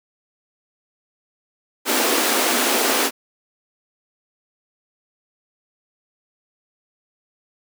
pink high-pass noise, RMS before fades -19 dBFS, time 1.85-3.11 s, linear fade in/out 50 ms, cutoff 230 Hz, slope 96 dB/octave, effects none

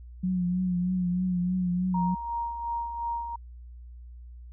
sine tone with vibrato, 180.8 Hz, F#3, 40 cents flat, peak -24 dBFS, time 0.23-2.15 s, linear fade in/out 10 ms, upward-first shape triangle, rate 3.2 Hz, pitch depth 50 cents each way
sine tone with tremolo, 937 Hz, A#5, 9 cents sharp, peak -27 dBFS, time 1.94-3.36 s, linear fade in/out 5 ms, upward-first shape sine, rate 2.8 Hz, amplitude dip 50%
effects added 60 Hz sine -42 dBFS peak until 4.52 s

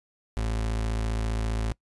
35% pulse tone, 55 Hz, A1, in tune, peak -24 dBFS, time 0.37-1.72 s, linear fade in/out 0 ms, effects noise-tail reverb RT60 0.1 s tail -23 dB re dry + resampled to 24000 Hz

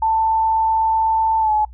sine tone with pitch glide, 888 to 853.3 Hz, A5 to G#5, +16 to +47 cents, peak -14 dBFS, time 0.02-1.65 s, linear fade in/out 5 ms, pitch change -69 cents, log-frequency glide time 1.4-1.52 s, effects noise-tail reverb RT60 0.1 s tail -22 dB re dry + added 60 Hz sine -36 dBFS peak until 1.73 s

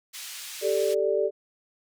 pink band-pass noise, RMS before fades -39 dBFS, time 0.13-0.95 s, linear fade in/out 20 ms, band 2700 to 14000 Hz, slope 12 dB/octave
sine chord, G suspended second, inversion none, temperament equal, 392 / 440 / 587.3 Hz, G4 / A4 / D5, 0 / 0 / 0 cents, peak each -26 dBFS, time 0.61-1.31 s, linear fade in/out 50 ms
effects none

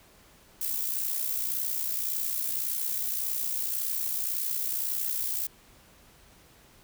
violet noise with amplitude modulation, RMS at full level -28 dBFS, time 0.61-5.47 s, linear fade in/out 5 ms, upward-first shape sine, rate 61.8 Hz, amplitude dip 55%, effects pink hiss -57 dBFS RMS until 6.83 s

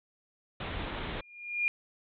pink low-pass noise, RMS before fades -37 dBFS, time 0.6-1.21 s, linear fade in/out 5 ms, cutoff 3800 Hz, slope 96 dB/octave
sine tone with exponential growth, 2417 Hz, D7, 49 cents sharp, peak -23 dBFS, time 1.12-1.68 s, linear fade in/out 0 ms, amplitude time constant 120 ms
effects none

